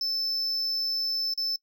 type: tone with dropouts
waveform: triangle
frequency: 5274 Hz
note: E8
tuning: in tune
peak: -25 dBFS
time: 0.01-1.56 s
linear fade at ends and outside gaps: 2 ms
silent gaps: 1.338-1.376 s
effects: noise-tail reverb RT60 0.1 s tail -23 dB re dry